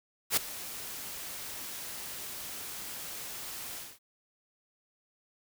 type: noise with ADSR envelope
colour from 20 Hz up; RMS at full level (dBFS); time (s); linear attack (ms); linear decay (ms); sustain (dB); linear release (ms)
white; -24; 0.3-3.99; 71; 5; -17; 220
effects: none